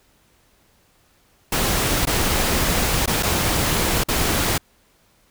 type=noise with dropouts; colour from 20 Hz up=pink; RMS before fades=-20 dBFS; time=1.52-4.58 s; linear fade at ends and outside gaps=5 ms; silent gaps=2.054-2.07 / 3.06-3.075 / 3.227-3.231 / 4.037-4.085 s; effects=pink hiss -59 dBFS RMS until 5.3 s